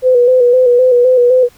sine tone with vibrato, 498 Hz, B4, 14 cents sharp, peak -5 dBFS, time 0.02-1.49 s, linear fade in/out 50 ms, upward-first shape square, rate 3.9 Hz, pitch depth 42 cents each way, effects pink hiss -46 dBFS RMS until 1.57 s

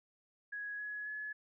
sine tone with pitch steps, 1667 / 1685.4 / 1704 Hz, G#6 / G#6 / G#6, +6 / +25 / +44 cents, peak -39 dBFS, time 0.52-1.33 s, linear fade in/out 10 ms, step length 270 ms, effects none

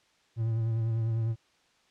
triangle tone with vibrato, 113.2 Hz, A2, 50 cents sharp, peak -24 dBFS, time 0.36-1.36 s, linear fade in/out 50 ms, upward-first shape sine, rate 10 Hz, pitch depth 32 cents each way, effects white hiss -66 dBFS RMS until 1.9 s + low-pass 5000 Hz 12 dB/octave

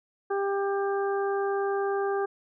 harmonic tone, 396.7 Hz, G4, 21 cents sharp, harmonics 1 / 2 / 3 / 4, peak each -26 / -32 / -36 / -38 dBFS, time 0.3-2.26 s, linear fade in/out 10 ms, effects none

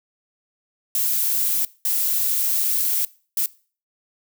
violet noise bursts at uneven times, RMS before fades -21 dBFS, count 3, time 0.95-1.65 / 1.85-3.05 / 3.37-3.46 s, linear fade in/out 2 ms, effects noise-tail reverb RT60 0.4 s tail -21 dB re dry

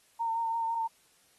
sine tone with vibrato, 914 Hz, A#5, 34 cents flat, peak -28 dBFS, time 0.19-0.88 s, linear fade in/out 20 ms, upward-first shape triangle, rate 5.9 Hz, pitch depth 28 cents each way, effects white hiss -65 dBFS RMS until 1.38 s + AAC 32 kbps

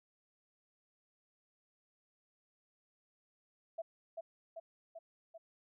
sine tone with echo, 660 Hz, E5, 2 cents sharp, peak -37 dBFS, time 3.78-3.82 s, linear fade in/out 10 ms, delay 390 ms, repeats 4, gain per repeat -3 dB, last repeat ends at 5.38 s, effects none

